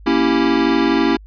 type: chord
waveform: square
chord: A# diminished seventh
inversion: none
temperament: equal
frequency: 233.1 / 277.2 / 329.6 / 392 Hz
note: A#3 / C#4 / E4 / G4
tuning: 0 / 0 / 0 / 0 cents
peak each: -22 / -18 / -18 / -22 dBFS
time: 0.06-1.17 s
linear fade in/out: 10 ms
effects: added 51 Hz sine -37 dBFS peak until 1.26 s + resampled to 11025 Hz